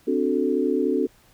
sine chord, D dominant seventh, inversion third, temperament equal with one note detuned, 259.8 / 293.7 / 370 / 440 Hz, C4 / D4 / F#4 / A4, -12 / 0 / 0 / 0 cents, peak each -25 dBFS, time 0.07-1.07 s, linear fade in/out 10 ms, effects pink hiss -57 dBFS RMS until 1.33 s

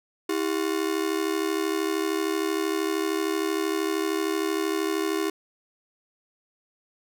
45% pulse ring-modulated tone, 360 Hz, F#4, 47 cents flat, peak -21 dBFS, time 0.29-5.3 s, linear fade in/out 5 ms, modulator 36.5 Hz, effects none

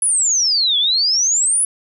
sine exponential two-way sweep, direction down then up, 10390 to 3322 to 10390 Hz, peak -13 dBFS, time 0.02-1.65 s, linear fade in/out 2 ms, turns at 0.78 s, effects none

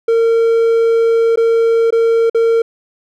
triangle tone with dropouts, 457.8 Hz, A#4, 31 cents flat, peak -7 dBFS, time 0.08-2.62 s, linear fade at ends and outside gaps 5 ms, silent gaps 1.359-1.373 / 1.906-1.924 / 2.298-2.346 s, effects none

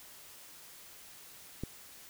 click, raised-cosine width 3 ms, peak -23 dBFS, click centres 1.636 s, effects white hiss -53 dBFS RMS until 2.09 s

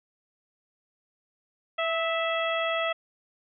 harmonic tone with a mistuned harmonic, 659.3 Hz, E5, in tune, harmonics 1 / 2 / 3 / 4 / 5, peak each -28 / -31 / -33 / -34 / -35 dBFS, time 1.78-2.93 s, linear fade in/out 10 ms, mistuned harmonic 2, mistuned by -26 cents, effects none

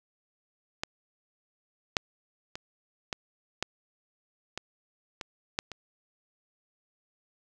clicks, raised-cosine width 0.2 ms, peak -13 / -6 / -20 / -14 / -11 / -17 / -19 / -10 / -23 dBFS, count 9, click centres 0.835 / 1.968 / 2.555 / 3.128 / 3.626 / 4.576 / 5.212 / 5.589 / 5.717 s, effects none

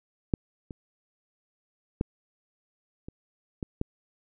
clicks, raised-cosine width 3 ms, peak -10 / -26 / -12 / -26 / -19 / -15 dBFS, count 6, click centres 0.338 / 0.708 / 2.011 / 3.085 / 3.628 / 3.814 s, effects none

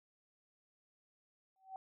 sine tone with exponential growth, 764 Hz, G5, 45 cents flat, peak -40 dBFS, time 1.56-1.76 s, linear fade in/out 1 ms, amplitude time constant 43 ms, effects none

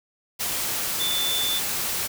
sine tone in noise, 3520 Hz, A7, in tune, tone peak -24 dBFS, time 0.99-1.6 s, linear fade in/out 20 ms, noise white, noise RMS -27 dBFS, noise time 0.39-2.08 s, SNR 0 dB, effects none

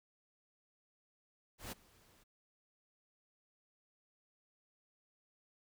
pink noise with ADSR envelope, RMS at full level -43 dBFS, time 1.58-2.24 s, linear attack 140 ms, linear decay 16 ms, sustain -24 dB, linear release 15 ms, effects none

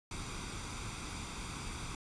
pink noise with comb filter, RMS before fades -42 dBFS, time 0.11-1.95 s, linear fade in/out 2 ms, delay 0.84 ms, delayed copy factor +0.6, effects resampled to 22050 Hz

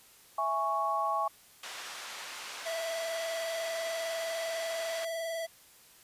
sine chord, C# minor, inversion first, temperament equal, 659.3 / 830.6 / 1108.7 Hz, E5 / G#5 / C#6, 0 / 0 / 0 cents, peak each -35 / -33 / -30 dBFS, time 0.38-1.28 s, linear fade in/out 5 ms
pink band-pass noise, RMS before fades -43 dBFS, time 1.63-5.05 s, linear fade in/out 5 ms, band 1000 to 7000 Hz, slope 12 dB/octave
square tone with vibrato, 659.3 Hz, E5, in tune, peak -34 dBFS, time 2.65-5.47 s, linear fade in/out 20 ms, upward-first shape sine, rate 20 Hz, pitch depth 31 cents each way
effects white hiss -58 dBFS RMS until 6.03 s + resampled to 32000 Hz

